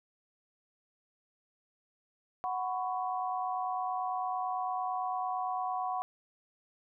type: chord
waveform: sine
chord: F# suspended fourth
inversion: none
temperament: equal with one note detuned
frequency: 740 / 999.8 / 1108.7 Hz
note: F#5 / B5 / C#6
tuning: 0 / +21 / 0 cents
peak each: -33 / -38 / -38 dBFS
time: 2.44-6.02 s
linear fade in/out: 0 ms
effects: none